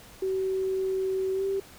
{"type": "tone with pitch glide", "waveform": "sine", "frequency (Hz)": [380, 390.2], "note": ["F#4", "G4"], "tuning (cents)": [46, -8], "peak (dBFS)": -25, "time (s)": [0.22, 1.6], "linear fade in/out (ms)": 5, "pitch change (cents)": 46, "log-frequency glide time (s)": [1.33, 1.45], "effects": ["pink hiss -50 dBFS RMS until 1.78 s"]}